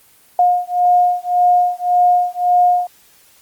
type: beating tone pair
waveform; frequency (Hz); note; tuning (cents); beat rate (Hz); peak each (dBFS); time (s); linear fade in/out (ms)
sine; 714 / 715.8; F5 / F5; +38 / +42; 1.8; -14; 0.39-2.87; 2
effects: white hiss -50 dBFS RMS until 3.41 s + Opus 24 kbps